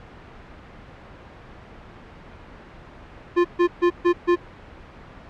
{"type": "tone bursts", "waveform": "square", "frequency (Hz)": 350, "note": "F4", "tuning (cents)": 4, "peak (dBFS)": -15, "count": 5, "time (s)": [3.36, 4.36], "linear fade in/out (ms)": 20, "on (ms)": 88, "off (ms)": 140, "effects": ["pink hiss -43 dBFS RMS until 5.29 s", "low-pass 2000 Hz 12 dB/octave"]}